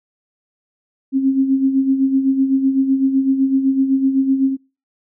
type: tone with tremolo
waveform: sine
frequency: 268.2 Hz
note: C4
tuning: 43 cents sharp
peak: -10 dBFS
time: 1.12-4.57 s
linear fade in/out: 50 ms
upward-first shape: sine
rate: 7.9 Hz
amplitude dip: 60%
effects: noise-tail reverb RT60 0.3 s tail -23 dB re dry